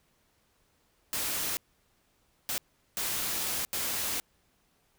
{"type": "noise bursts at uneven times", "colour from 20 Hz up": "white", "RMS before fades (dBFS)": -32, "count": 4, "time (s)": [[1.13, 1.57], [2.49, 2.58], [2.97, 3.65], [3.73, 4.2]], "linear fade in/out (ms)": 0, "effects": ["pink hiss -70 dBFS RMS until 4.98 s"]}